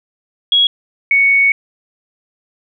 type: tone pair in turn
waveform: sine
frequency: 3322 / 2223 Hz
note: G#7 / C#7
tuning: 0 / +4 cents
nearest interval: perfect fifth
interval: 696 cents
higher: first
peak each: -8 dBFS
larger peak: neither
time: 0.52-0.67 / 1.11-1.52 s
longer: second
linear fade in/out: 2 ms
effects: none